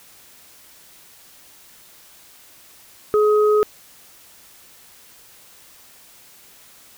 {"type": "tone pair together", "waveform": "sine", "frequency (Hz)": [423.2, 1259.8], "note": ["G#4", "D#6"], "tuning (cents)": [33, 21], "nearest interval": "octave + perfect fifth", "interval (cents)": 1888, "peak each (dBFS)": [-13, -22], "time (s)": [3.14, 3.63], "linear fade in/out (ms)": 0, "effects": ["white hiss -48 dBFS RMS until 6.97 s"]}